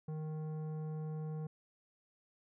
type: tone with tanh clipping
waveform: sine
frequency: 155.3 Hz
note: D#3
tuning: 3 cents flat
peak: -40 dBFS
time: 0.08-1.47 s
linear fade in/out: 5 ms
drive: 12 dB
effects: none